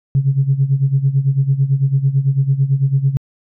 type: tone with tremolo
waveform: sine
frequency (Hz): 136.6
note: C#3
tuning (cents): -25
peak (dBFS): -8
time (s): 0.15-3.17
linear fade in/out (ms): 0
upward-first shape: sine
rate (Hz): 9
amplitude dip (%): 80
effects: tanh soft clip ceiling -4 dBFS